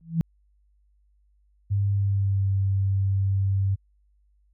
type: tone with exponential growth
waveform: sine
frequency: 164.81 Hz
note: E3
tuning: in tune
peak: -15 dBFS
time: 0.01-0.21 s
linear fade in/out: 0 ms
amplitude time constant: 42 ms
type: tone with pitch glide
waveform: sine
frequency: 100 to 97.43 Hz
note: G2 to G2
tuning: +35 to -10 cents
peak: -20 dBFS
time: 1.7-3.76 s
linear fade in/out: 20 ms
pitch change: -45 cents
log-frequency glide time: 1.93-2.48 s
effects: added 50 Hz sine -60 dBFS peak until 4.53 s